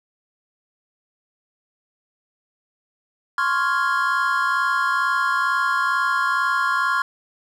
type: chord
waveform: triangle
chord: Db major seventh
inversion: third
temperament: equal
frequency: 1046.5 / 1108.7 / 1396.9 / 1661.2 Hz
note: C6 / Db6 / F6 / Ab6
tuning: 0 / 0 / 0 / 0 cents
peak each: -22 / -23 / -20 / -24 dBFS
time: 3.38-7.02 s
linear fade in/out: 2 ms
effects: none